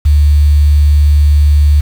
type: tone with quantisation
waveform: sine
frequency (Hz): 73.42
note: D2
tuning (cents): 0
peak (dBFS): -4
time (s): 0.05-1.81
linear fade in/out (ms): 10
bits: 5
effects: none